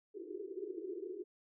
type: band-pass noise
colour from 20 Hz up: pink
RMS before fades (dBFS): -44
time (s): 0.14-1.24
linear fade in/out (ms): 20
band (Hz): 340 to 420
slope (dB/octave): 96
effects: none